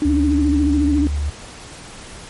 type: tone with vibrato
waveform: sine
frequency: 291.1 Hz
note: D4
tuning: 15 cents flat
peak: -14 dBFS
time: 0.02-1.07 s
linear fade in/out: 0 ms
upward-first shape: sine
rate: 14 Hz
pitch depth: 71 cents each way
type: tone with pitch glide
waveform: sine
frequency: 73.42 to 72.87 Hz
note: D2 to D2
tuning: 0 to -13 cents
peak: -18 dBFS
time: 0.05-1.3 s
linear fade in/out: 5 ms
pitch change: -13 cents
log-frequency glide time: 0.32-0.99 s
effects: pink hiss -37 dBFS RMS until 2.29 s + MP3 48 kbps